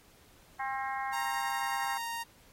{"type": "harmonic tone", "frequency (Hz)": 267.3, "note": "C4", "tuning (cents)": 37, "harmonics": [3, 4, 5, 6, 7, 8], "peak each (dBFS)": [-35, -38, -46, -42, -42, -45], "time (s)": [0.59, 1.98], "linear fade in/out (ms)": 10}
{"type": "tone", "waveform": "sawtooth", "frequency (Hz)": 930, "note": "A#5", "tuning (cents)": -4, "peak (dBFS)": -31, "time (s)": [1.12, 2.24], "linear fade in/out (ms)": 20}
{"effects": ["pink hiss -61 dBFS RMS until 2.52 s", "AAC 48 kbps"]}